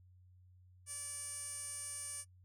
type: tone with band-pass filter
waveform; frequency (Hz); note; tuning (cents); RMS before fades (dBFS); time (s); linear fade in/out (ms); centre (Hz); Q
15% pulse; 578; D5; -28; -45; 0.86-2.25; 50; 8500; 6.8
effects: noise-tail reverb RT60 0.1 s tail -21 dB re dry + added 91 Hz sine -60 dBFS peak until 2.44 s